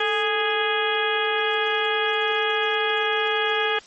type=harmonic tone with a mistuned harmonic; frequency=414.8 Hz; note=G#4; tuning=2 cents flat; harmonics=1 / 2 / 3 / 4 / 5 / 6 / 7 / 8; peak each=-25 / -28 / -29 / -26 / -32 / -30 / -33 / -29 dBFS; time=0-3.79 s; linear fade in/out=5 ms; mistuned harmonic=1; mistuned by=+98 cents; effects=white hiss -48 dBFS RMS until 3.86 s + MP3 32 kbps